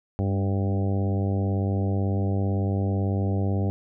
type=harmonic tone with a mistuned harmonic; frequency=98 Hz; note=G2; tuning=in tune; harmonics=1 / 2 / 3 / 4 / 5 / 6 / 7 / 8; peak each=-23 / -29 / -33 / -35 / -37 / -39 / -40 / -41 dBFS; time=0.19-3.7 s; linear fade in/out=0 ms; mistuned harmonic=2; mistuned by=+24 cents; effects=none